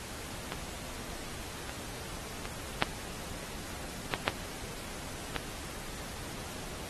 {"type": "clicks", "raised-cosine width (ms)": 0.3, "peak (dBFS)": [-18, -23, -21, -7, -28, -11, -8, -14], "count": 8, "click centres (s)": [0.521, 1.695, 2.455, 2.824, 3.703, 4.138, 4.279, 5.363], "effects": ["pink hiss -43 dBFS RMS until 6.89 s", "AAC 32 kbps"]}